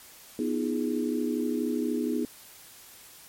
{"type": "chord", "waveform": "sine", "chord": "F half-diminished seventh", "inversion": "second", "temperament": "equal with one note detuned", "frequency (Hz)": [246.9, 311.1, 343.8, 415.3], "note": ["Cb4", "Eb4", "F4", "Ab4"], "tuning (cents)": [0, 0, -27, 0], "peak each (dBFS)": [-29, -30, -35, -33], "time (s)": [0.39, 2.25], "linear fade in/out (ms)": 2, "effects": ["white hiss -50 dBFS RMS until 3.28 s", "MP3 64 kbps"]}